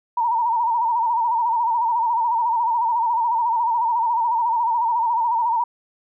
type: tone with vibrato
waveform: sine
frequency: 932.3 Hz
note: A#5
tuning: in tune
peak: -17 dBFS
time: 0.17-5.64 s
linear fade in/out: 5 ms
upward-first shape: sine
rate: 14 Hz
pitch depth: 82 cents each way
effects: none